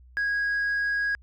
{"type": "tone with tanh clipping", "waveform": "sine", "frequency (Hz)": 1649, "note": "G#6", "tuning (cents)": -13, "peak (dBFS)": -24, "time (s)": [0.17, 1.15], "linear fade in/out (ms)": 0, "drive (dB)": 1, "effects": ["added 62 Hz sine -49 dBFS peak until 1.22 s"]}